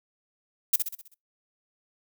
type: noise with echo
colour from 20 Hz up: violet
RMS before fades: -20 dBFS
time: 0.73-0.76 s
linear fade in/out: 5 ms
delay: 64 ms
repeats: 6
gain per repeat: -6 dB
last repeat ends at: 1.144 s
effects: noise-tail reverb RT60 0.2 s tail -24 dB re dry